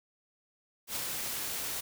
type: noise with ADSR envelope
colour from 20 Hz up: white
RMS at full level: -33 dBFS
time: 0.87-1.81 s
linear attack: 95 ms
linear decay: 3 ms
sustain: -3 dB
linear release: 11 ms
effects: none